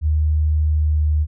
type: tone with pitch glide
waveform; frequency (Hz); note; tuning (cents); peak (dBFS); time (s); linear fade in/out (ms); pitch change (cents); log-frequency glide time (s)
sine; 76.7 to 76.04; D#2 to D#2; -24 to -39; -14; 0.01-1.27; 50; -15; 0.66-1.05
effects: none